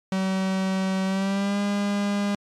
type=tone with pitch glide; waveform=45% pulse; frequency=190.2 to 202.7 Hz; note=F#3 to G#3; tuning=+48 to -42 cents; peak=-22 dBFS; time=0.12-2.35 s; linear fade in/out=2 ms; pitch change=+110 cents; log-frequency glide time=1.05-1.59 s; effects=low-pass 7000 Hz 12 dB/octave + MP3 96 kbps